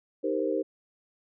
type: chord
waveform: sine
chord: C minor seventh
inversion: first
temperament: equal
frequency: 311.1 / 392 / 466.2 / 523.3 Hz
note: Eb4 / G4 / Bb4 / C5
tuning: 0 / 0 / 0 / 0 cents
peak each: -31 dBFS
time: 0.23-0.63 s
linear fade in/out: 20 ms
effects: none